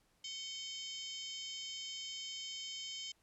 harmonic tone with a mistuned harmonic, 740 Hz, F#5, in tune, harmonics 3 / 4 / 5 / 6 / 7 / 8 / 9 / 10, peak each -54 / -44 / -58 / -57 / -50 / -59 / -53 / -55 dBFS, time 0.24-3.12 s, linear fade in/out 5 ms, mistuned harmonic 4, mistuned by +77 cents, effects pink hiss -74 dBFS RMS until 3.22 s + low-pass 12000 Hz 12 dB/octave

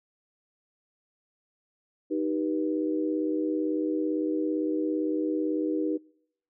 sine chord, Eb augmented, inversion none, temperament just, 311.1 / 388.9 / 486.1 Hz, Eb4 / G4 / B4, 0 / -14 / -28 cents, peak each -27 / -32 / -33 dBFS, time 2.1-5.98 s, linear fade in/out 20 ms, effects noise-tail reverb RT60 0.8 s tail -26 dB re dry

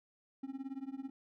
triangle tone with tremolo, 269.1 Hz, C4, 49 cents sharp, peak -34 dBFS, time 0.43-1.1 s, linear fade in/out 5 ms, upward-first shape triangle, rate 18 Hz, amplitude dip 100%, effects none

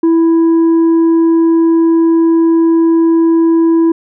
triangle tone with tanh clipping, 330 Hz, E4, 2 cents sharp, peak -7 dBFS, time 0.03-3.92 s, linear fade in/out 5 ms, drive 8 dB, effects none

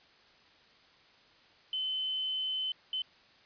sine tone bursts at uneven times, 3050 Hz, G7, 48 cents flat, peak -31 dBFS, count 2, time 1.73-2.72 / 2.93-3.02 s, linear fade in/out 2 ms, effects white hiss -61 dBFS RMS until 3.45 s + resampled to 11025 Hz

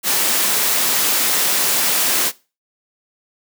white noise, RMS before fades -17 dBFS, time 0.03-2.32 s, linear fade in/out 50 ms, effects noise-tail reverb RT60 0.3 s tail -20 dB re dry + high-pass 200 Hz 12 dB/octave

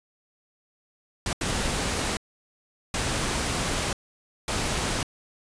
pink noise bursts at uneven times, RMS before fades -27 dBFS, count 4, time 1.26-1.33 / 1.41-2.17 / 2.94-3.93 / 4.48-5.03 s, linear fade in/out 2 ms, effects resampled to 22050 Hz

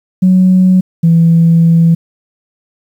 sine tone pair in turn, 185 / 166.24 Hz, F#3 / E3, 0 / +15 cents, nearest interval major second, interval 185 cents, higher first, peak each -3 dBFS, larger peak neither, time 0.22-0.81 / 1.03-1.95 s, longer second, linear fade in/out 10 ms, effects tanh soft clip ceiling 0 dBFS + 7-bit

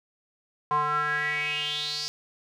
square tone with band-pass filter sweep, 149.3 Hz, D3, 29 cents sharp, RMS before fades -28 dBFS, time 0.71-2.08 s, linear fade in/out 0 ms, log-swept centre 990 to 5100 Hz, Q 7, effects none

